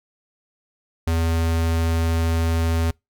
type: tone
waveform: square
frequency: 82.41 Hz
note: E2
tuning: in tune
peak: -19 dBFS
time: 1.07-2.91 s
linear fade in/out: 5 ms
effects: noise-tail reverb RT60 0.2 s tail -26 dB re dry